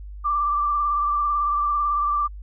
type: tone with vibrato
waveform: sine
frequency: 1174.7 Hz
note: D6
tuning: in tune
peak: -19 dBFS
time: 0.24-2.28 s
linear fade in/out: 20 ms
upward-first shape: triangle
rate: 18 Hz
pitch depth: 37 cents each way
effects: added 50 Hz sine -34 dBFS peak until 2.42 s